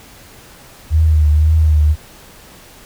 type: tone with vibrato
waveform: sine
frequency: 77.3 Hz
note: D#2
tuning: 11 cents flat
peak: -8 dBFS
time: 0.9-1.96 s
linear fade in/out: 50 ms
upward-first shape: triangle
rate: 1.9 Hz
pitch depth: 57 cents each way
effects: pink hiss -41 dBFS RMS until 2.85 s